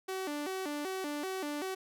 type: tone with vibrato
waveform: sawtooth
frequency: 333.5 Hz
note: E4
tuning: 20 cents sharp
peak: -31 dBFS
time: 0.08-1.75 s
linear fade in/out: 10 ms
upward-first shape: square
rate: 2.6 Hz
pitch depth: 220 cents each way
effects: none